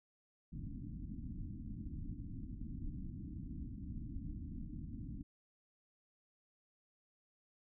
pink low-pass noise, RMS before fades -45 dBFS, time 0.52-5.23 s, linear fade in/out 10 ms, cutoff 310 Hz, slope 96 dB/octave, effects none

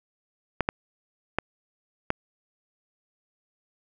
clicks, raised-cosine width 0.5 ms, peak -8 dBFS, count 4, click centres 0.607 / 0.689 / 1.386 / 2.104 s, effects none

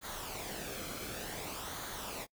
pink noise with flanger, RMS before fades -42 dBFS, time 0.01-2.27 s, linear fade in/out 50 ms, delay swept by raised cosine 0.37 to 1.1 ms, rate 0.55 Hz, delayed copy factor -0.55, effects noise-tail reverb RT60 0.1 s tail -25 dB re dry

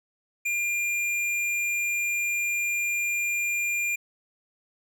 sine tone with hard clipping, 2400 Hz, D7, 37 cents sharp, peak -26 dBFS, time 0.45-3.96 s, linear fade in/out 10 ms, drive 11 dB, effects none

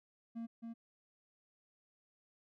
triangle tone with echo, 230 Hz, A#3, 23 cents flat, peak -38 dBFS, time 0.35-0.47 s, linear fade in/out 20 ms, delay 270 ms, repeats 1, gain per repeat -3 dB, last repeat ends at 0.74 s, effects none

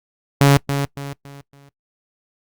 sawtooth tone with echo, 140.3 Hz, C#3, 21 cents sharp, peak -5 dBFS, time 0.41-0.57 s, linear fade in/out 0 ms, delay 280 ms, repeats 4, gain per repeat -9 dB, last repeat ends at 1.69 s, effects noise-tail reverb RT60 0.1 s tail -22 dB re dry + Opus 48 kbps

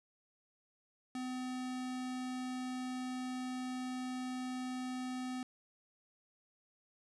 square tone, 254.2 Hz, C4, 50 cents flat, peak -39 dBFS, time 1.15-5.43 s, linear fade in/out 2 ms, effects resampled to 24000 Hz + 11-bit

